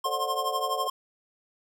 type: tone with tremolo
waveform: square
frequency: 1063 Hz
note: C6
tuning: 27 cents sharp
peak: -25 dBFS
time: 0.04-0.9 s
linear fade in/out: 5 ms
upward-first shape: triangle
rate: 12 Hz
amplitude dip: 90%
type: chord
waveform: sine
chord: D dominant seventh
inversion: second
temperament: just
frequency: 440.5 / 528.6 / 587.3 / 734.2 Hz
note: A4 / C5 / D5 / F#5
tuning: +2 / +18 / 0 / -14 cents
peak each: -36 / -36 / -36 / -33 dBFS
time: 0.05-0.88 s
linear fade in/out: 5 ms
effects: none